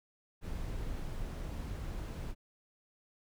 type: noise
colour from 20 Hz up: brown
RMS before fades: -39 dBFS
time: 0.41-2.35 s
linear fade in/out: 50 ms
effects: none